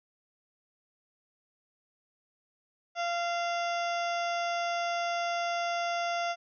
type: harmonic tone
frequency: 690 Hz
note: F5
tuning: 21 cents flat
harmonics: 1 / 2 / 3 / 4 / 5 / 7 / 8 / 9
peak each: -30 / -36 / -40 / -42 / -44 / -47 / -48 / -49 dBFS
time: 2.95-6.36 s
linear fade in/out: 50 ms
effects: none